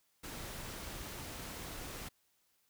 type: noise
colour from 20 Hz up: pink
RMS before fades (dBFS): -45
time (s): 0.23-2.09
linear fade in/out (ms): 10
effects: white hiss -75 dBFS RMS until 2.69 s

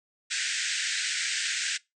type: band-pass noise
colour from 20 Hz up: pink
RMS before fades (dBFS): -30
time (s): 0.3-1.78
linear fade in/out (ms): 20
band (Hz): 1500 to 8500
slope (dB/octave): 96
effects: noise-tail reverb RT60 0.2 s tail -22 dB re dry

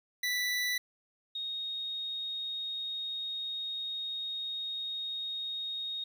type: tone pair in turn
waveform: 25% pulse / sine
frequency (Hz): 1975.5 / 3729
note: B6 / A#7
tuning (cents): 0 / 0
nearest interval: major seventh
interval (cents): 1100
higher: second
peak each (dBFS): -26 / -34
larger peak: first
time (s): 0.23-0.78 / 1.35-6.04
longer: second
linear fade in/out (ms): 5
effects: 11-bit

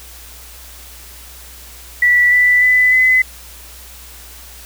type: tone with pitch steps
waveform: sine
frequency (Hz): 1957 / 1978.6 / 2000 / 2023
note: B6 / B6 / B6 / B6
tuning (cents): -16 / +3 / +21 / +41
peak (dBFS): -8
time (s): 2.02-3.22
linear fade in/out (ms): 5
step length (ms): 300
effects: added 60 Hz sine -39 dBFS peak until 4.65 s + white hiss -38 dBFS RMS until 4.65 s

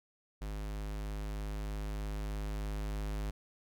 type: tone with level ramp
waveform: square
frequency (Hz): 51.6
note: G#1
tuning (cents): -10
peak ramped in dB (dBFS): -38 to -35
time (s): 0.41-3.31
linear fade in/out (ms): 10
effects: none

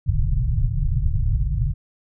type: low-pass noise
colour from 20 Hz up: pink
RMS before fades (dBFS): -20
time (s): 0.06-1.74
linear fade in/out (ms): 20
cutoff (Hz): 150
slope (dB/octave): 96
effects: none

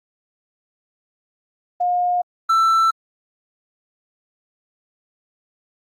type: tone pair in turn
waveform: sine / triangle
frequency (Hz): 714 / 1332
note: F5 / E6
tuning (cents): +38 / +18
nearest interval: major seventh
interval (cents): 1080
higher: second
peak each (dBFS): -16 / -11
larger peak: second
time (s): 1.8-2.22 / 2.49-2.91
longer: neither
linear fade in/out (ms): 10
effects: Opus 24 kbps

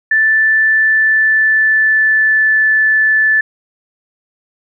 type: tone with pitch glide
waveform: sine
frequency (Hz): 1760 to 1746.8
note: A6 to A6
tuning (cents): 0 to -13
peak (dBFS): -8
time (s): 0.11-3.41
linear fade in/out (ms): 5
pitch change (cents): -13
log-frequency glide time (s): 0.67-2.68
effects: none

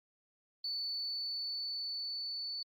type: tone with level ramp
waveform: sine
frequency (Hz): 4481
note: C#8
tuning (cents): +18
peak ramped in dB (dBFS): -34 to -37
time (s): 0.64-2.63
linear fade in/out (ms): 5
effects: tanh soft clip ceiling -30 dBFS + Opus 48 kbps

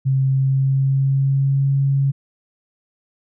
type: tone with pitch glide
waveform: sine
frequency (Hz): 133.8 to 137.72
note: C3 to C#3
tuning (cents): +39 to -11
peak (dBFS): -14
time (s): 0.05-2.12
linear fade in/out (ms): 20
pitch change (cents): +50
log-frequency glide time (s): 0.28-1.71
effects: none

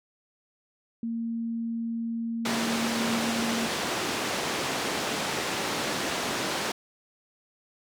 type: tone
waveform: sine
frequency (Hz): 230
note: A#3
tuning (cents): -23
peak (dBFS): -28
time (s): 1.03-3.66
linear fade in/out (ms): 2
type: band-pass noise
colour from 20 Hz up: pink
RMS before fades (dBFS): -30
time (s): 2.45-6.72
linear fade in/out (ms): 5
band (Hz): 230 to 6900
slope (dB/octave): 12
effects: none

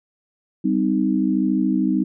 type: chord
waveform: sine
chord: C minor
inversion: second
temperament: equal with one note detuned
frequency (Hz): 196 / 257.6 / 311.1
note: G3 / C4 / Eb4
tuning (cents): 0 / -27 / 0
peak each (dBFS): -21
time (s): 0.64-2.04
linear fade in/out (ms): 10
effects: none

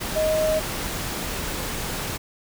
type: tone in noise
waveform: sine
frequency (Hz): 625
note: D#5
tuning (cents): +8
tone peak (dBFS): -19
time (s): 0.15-0.6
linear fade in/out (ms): 20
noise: pink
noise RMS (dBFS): -29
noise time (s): 0-2.18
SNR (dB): +7
effects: none

